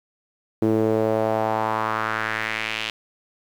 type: tone with band-pass filter sweep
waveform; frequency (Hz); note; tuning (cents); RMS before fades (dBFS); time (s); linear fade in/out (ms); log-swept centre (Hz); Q
sawtooth; 110; A2; 0; -23; 0.62-2.9; 0; 340 to 3000; 2.6
effects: 8-bit